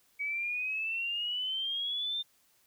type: exponential sweep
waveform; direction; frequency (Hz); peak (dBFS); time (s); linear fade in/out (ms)
sine; up; 2260 to 3627; -31; 0.19-2.23; 20
effects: white hiss -68 dBFS RMS until 2.66 s